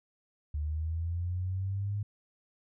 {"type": "linear sweep", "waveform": "sine", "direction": "up", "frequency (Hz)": [73.42, 103.83], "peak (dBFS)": -30, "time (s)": [0.54, 2.03], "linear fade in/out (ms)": 5, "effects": []}